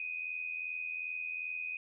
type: tone with amplitude modulation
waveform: sine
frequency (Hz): 2497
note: D#7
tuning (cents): +6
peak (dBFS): -33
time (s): 0-1.77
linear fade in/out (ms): 2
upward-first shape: sine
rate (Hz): 82.6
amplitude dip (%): 65
effects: none